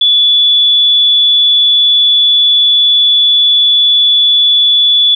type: tone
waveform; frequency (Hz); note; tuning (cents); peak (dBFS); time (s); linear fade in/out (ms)
sine; 3441; A7; -39; -5; 0.01-5.15; 5
effects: none